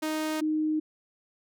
sawtooth / sine tone pair in turn, 311.1 / 309.4 Hz, D#4 / D#4, 0 / -10 cents, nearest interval unison, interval 10 cents, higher first, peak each -24 / -24 dBFS, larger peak neither, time 0.02-0.41 / 0.41-0.8 s, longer neither, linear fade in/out 10 ms, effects none

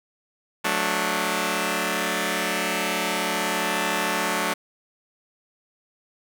5% pulse chord, D major, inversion first, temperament just, 183.54 / 220.2 / 293.7 Hz, F#3 / A3 / D4, -14 / +2 / 0 cents, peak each -16 dBFS, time 0.64-4.54 s, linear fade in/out 10 ms, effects none

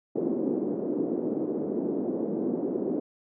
white band-pass noise, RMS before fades -29 dBFS, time 0.15-3 s, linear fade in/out 10 ms, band 230 to 390 Hz, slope 24 dB/octave, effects none

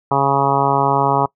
harmonic tone, 138.59 Hz, C#3, in tune, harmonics 1 / 2 / 3 / 4 / 5 / 6 / 7 / 8 / 9, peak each -22 / -25 / -22 / -25 / -22 / -19 / -19 / -22 / -25 dBFS, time 0.11-1.26 s, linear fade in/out 5 ms, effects noise-tail reverb RT60 0.1 s tail -23 dB re dry

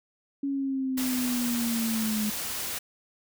sine linear sweep, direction down, 279.7 to 210 Hz, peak -26 dBFS, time 0.43-2.3 s, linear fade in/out 5 ms
white noise, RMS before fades -33 dBFS, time 0.97-2.79 s, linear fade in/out 10 ms
effects none

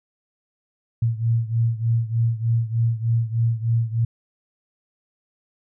sine beating tone pair, 114.2 / 117.5 Hz, A#2 / A#2, -35 / +14 cents, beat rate 3.3 Hz, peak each -20 / -23 dBFS, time 1.02-4.05 s, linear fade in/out 5 ms, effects none

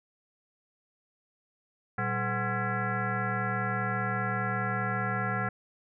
sine tone with frequency modulation, 740 Hz, F#5, in tune, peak -27 dBFS, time 1.98-5.49 s, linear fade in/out 5 ms, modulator 311 Hz, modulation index 3.4, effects none

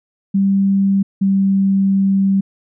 sine tone pair in turn, 196 / 194.76 Hz, G3 / G3, 0 / -11 cents, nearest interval unison, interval 11 cents, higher first, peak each -11 dBFS, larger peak neither, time 0.34-1.03 / 1.21-2.41 s, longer second, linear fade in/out 10 ms, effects none

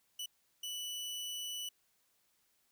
sawtooth tone bursts at uneven times, 2967 Hz, F#7, 4 cents sharp, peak -36 dBFS, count 2, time 0.19-0.26 / 0.63-1.69 s, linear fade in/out 5 ms, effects white hiss -75 dBFS RMS until 2.71 s

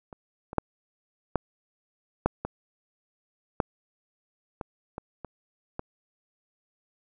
clicks, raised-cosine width 1 ms, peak -28 / -24 / -7 / -9 / -7 / -16 / -8 / -19 / -21 / -23 / -18 dBFS, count 11, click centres 0.128 / 0.531 / 0.583 / 1.357 / 2.26 / 2.45 / 3.602 / 4.612 / 4.981 / 5.247 / 5.794 s, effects none

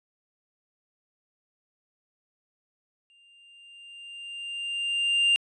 triangle tone with exponential growth, 2794 Hz, F7, in tune, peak -16 dBFS, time 3.1-5.36 s, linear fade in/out 0 ms, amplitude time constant 490 ms, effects resampled to 24000 Hz

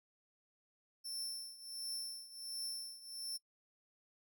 sawtooth tone with tremolo, 5370 Hz, E8, 31 cents sharp, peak -36 dBFS, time 1.04-3.38 s, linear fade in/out 20 ms, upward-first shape triangle, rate 1.4 Hz, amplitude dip 85%, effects noise-tail reverb RT60 0.1 s tail -24 dB re dry

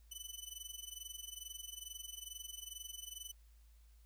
15% pulse tone with amplitude modulation, 2997 Hz, F#7, 22 cents sharp, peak -36 dBFS, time 0.11-3.32 s, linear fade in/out 10 ms, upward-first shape sine, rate 22.3 Hz, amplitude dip 85%, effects added 55 Hz sine -60 dBFS peak until 4.05 s + white hiss -75 dBFS RMS until 4.05 s

